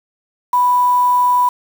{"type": "tone with quantisation", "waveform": "sine", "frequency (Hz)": 987.8, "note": "B5", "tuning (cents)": 0, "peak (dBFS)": -10, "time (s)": [0.53, 1.49], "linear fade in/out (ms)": 5, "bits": 5, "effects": []}